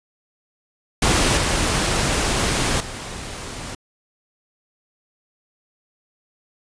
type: noise with level steps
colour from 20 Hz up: pink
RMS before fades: -17 / -20 / -32 dBFS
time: 1.02-3.75 s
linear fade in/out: 5 ms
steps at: 1.37 / 2.8 s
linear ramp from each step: 5 ms
effects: resampled to 22050 Hz